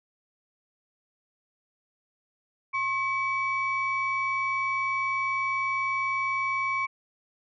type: tone pair together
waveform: sine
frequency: 1076 / 2280 Hz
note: C6 / C#7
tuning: +48 / +48 cents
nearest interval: octave + minor second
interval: 1300 cents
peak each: -27 dBFS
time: 2.73-6.87 s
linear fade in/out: 20 ms
effects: tanh soft clip ceiling -19 dBFS